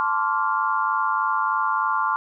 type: chord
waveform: sine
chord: D minor seventh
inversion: second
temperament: equal with one note detuned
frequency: 880 / 1046.5 / 1149.8 / 1396.9 Hz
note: A5 / C6 / D6 / F6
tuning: 0 / 0 / -37 / 0 cents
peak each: -26 / -24 / -25 / -26 dBFS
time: 0-2.16 s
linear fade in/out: 0 ms
effects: none